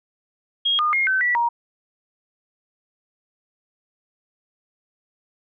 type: tone with pitch steps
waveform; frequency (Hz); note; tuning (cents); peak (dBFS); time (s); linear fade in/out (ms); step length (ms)
sine; 3266 / 1219 / 2139 / 1533 / 1953 / 943; G#7 / D#6 / C7 / G6 / B6 / A#5; -30 / -36 / +38 / -39 / -20 / +20; -17; 0.65-1.49; 10; 140
effects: none